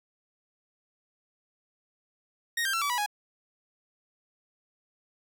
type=tone with pitch steps; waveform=sawtooth; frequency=1864.7 / 1586.2 / 1349.4 / 1147.9 / 976.4 / 830.6 Hz; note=A#6 / G6 / E6 / D6 / B5 / G#5; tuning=0 / +20 / +40 / -40 / -20 / 0 cents; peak=-23 dBFS; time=2.57-3.062 s; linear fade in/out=5 ms; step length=82 ms; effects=none